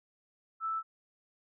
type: tone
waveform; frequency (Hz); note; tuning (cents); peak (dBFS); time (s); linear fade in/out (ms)
sine; 1318.5; E6; 0; -31; 0.6-0.83; 50
effects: none